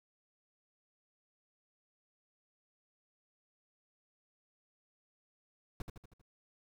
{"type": "noise with echo", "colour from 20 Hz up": "brown", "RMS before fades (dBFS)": -39, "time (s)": [5.8, 5.82], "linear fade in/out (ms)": 2, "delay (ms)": 79, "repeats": 5, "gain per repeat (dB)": -5, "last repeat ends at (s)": 6.215, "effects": []}